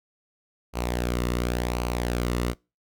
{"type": "tone with flanger", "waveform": "sawtooth", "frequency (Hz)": 60.2, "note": "B1", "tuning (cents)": -44, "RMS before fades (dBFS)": -27, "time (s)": [0.73, 2.55], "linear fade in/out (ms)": 50, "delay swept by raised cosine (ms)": [0.56, 1.27], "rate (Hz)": 0.91, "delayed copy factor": -0.5, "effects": ["noise-tail reverb RT60 0.3 s tail -26 dB re dry"]}